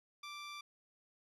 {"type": "tone", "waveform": "15% pulse", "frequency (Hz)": 1174.7, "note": "D6", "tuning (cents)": 0, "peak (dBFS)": -39, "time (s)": [0.23, 0.61], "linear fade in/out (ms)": 5, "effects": ["low-pass 8000 Hz 12 dB/octave"]}